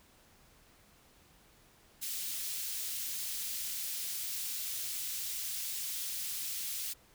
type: high-pass noise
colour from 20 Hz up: white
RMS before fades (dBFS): -38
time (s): 2.01-6.94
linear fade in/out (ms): 20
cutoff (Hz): 3000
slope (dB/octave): 12
effects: pink hiss -63 dBFS RMS until 7.14 s